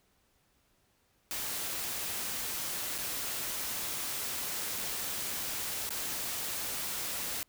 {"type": "noise with dropouts", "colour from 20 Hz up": "white", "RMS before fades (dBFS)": -36, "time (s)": [1.31, 7.43], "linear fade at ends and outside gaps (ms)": 0, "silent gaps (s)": [[2.98, 2.985], [5.891, 5.905]], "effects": ["pink hiss -71 dBFS RMS until 7.48 s"]}